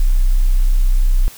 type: tone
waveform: sine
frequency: 31.59 Hz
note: B0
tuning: 40 cents sharp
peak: -9 dBFS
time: 0-1.28 s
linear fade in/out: 0 ms
effects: white hiss -39 dBFS RMS until 1.37 s